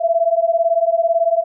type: beating tone pair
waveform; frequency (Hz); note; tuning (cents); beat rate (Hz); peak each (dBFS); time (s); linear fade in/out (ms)
sine; 660 / 678; E5 / E5; +2 / +49; 18; -16; 0-1.44; 20
effects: none